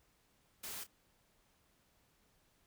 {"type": "noise with echo", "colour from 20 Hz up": "white", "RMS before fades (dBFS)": -45, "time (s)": [0.63, 0.84], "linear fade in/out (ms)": 10, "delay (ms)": 30, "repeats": 1, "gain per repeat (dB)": -13, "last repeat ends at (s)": 0.87, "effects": ["pink hiss -73 dBFS RMS until 2.66 s"]}